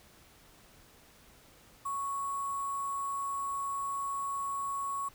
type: tone with sample-and-hold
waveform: sine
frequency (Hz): 1108.7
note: C#6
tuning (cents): 0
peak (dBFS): -32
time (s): 1.85-5.09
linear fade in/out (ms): 10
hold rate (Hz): 8820
effects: pink hiss -59 dBFS RMS until 5.14 s